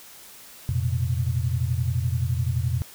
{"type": "chord", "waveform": "sine", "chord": "F suspended fourth", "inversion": "none", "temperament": "equal with one note detuned", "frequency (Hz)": [87.31, 116.54, 128.19], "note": ["F2", "Bb2", "C3"], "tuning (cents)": [0, 0, -35], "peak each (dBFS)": -26, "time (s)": [0.69, 2.82], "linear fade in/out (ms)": 0, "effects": ["white hiss -46 dBFS RMS until 2.94 s"]}